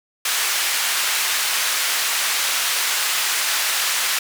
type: band-pass noise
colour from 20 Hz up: pink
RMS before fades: -21 dBFS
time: 0.25-4.19 s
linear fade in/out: 5 ms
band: 1500 to 15000 Hz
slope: 12 dB/octave
effects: none